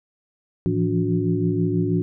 sine tone cluster, 109.4 / 165.9 / 172.1 / 288.5 / 364 Hz, A2 / E3 / F3 / D4 / F#4, -9 / +11 / -25 / -31 / -28 cents, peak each -25 dBFS, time 0.66-2.02 s, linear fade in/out 0 ms, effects none

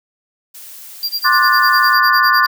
blue noise, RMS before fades -35 dBFS, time 0.54-1.94 s, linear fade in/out 10 ms
square tone with tremolo, 4749 Hz, D8, 18 cents sharp, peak -16 dBFS, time 1.03-2.46 s, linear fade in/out 0 ms, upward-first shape sine, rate 9.9 Hz, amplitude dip 100%
sine chord, D dominant seventh, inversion third, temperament just, 1057.2 / 1174.7 / 1468.3 / 1762 Hz, C6 / D6 / F#6 / A6, +18 / 0 / -14 / +2 cents, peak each -15 dBFS, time 1.24-2.47 s, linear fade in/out 20 ms
effects none

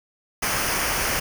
pink noise with comb filter, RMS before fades -24 dBFS, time 0.42-1.2 s, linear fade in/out 10 ms, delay 0.26 ms, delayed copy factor -0.6, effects none

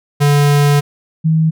square / sine tone pair in turn, 144.5 / 159.58 Hz, D3 / D#3, -28 / +44 cents, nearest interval major second, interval 172 cents, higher second, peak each -9 dBFS, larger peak neither, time 0.2-0.81 / 1.24-1.51 s, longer first, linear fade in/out 20 ms, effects none

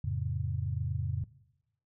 sine chord, F augmented, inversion none, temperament just, 87.31 / 109.13 / 136.42 Hz, F2 / A2 / C#3, 0 / -14 / -27 cents, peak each -34 dBFS, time 0.04-1.24 s, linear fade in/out 5 ms, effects noise-tail reverb RT60 1.0 s tail -19 dB re dry

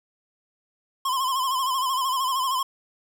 square tone with vibrato, 1046.5 Hz, C6, in tune, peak -23 dBFS, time 1.05-2.63 s, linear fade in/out 5 ms, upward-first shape sine, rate 13 Hz, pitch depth 77 cents each way, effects 9-bit

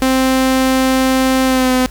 sawtooth tone with pitch glide, 261.6 to 255 Hz, C4 to C4, 0 to -44 cents, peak -7 dBFS, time 0.02-1.86 s, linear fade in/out 0 ms, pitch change -44 cents, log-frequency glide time 1.45-1.72 s, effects added 50 Hz sine -29 dBFS peak until 1.9 s + pink hiss -41 dBFS RMS until 1.9 s

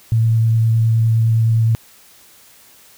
sine tone with vibrato, 113 Hz, A2, 47 cents sharp, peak -11 dBFS, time 0.12-1.75 s, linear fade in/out 0 ms, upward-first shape sine, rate 9.7 Hz, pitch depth 12 cents each way, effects white hiss -47 dBFS RMS until 2.97 s

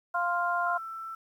harmonic tone, 349.2 Hz, F4, in tune, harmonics 2 / 3 / 4, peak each -30 / -30 / -30 dBFS, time 0.14-0.78 s, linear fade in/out 10 ms
sine tone, 1332 Hz, E6, 18 cents sharp, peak -36 dBFS, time 0.66-1.15 s, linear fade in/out 5 ms
effects 10-bit

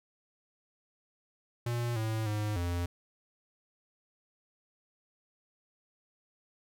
square tone with pitch steps, 119.3 / 110.5 / 105.6 / 87.1 Hz, A#2 / A2 / G#2 / F2, +41 / +8 / +29 / -4 cents, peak -31 dBFS, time 1.66-2.86 s, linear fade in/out 5 ms, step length 300 ms, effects none

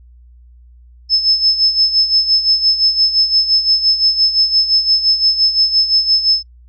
sine tone with tremolo, 5230 Hz, E8, 15 cents flat, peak -7 dBFS, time 1.09-6.43 s, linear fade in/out 50 ms, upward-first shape sine, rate 5.8 Hz, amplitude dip 70%, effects noise-tail reverb RT60 0.1 s tail -26 dB re dry + added 60 Hz sine -40 dBFS peak until 6.68 s

